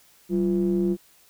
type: ring-modulated tone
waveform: triangle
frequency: 77.78 Hz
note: D#2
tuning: in tune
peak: -15 dBFS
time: 0.29-0.97 s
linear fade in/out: 50 ms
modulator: 269 Hz
effects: white hiss -57 dBFS RMS until 1.29 s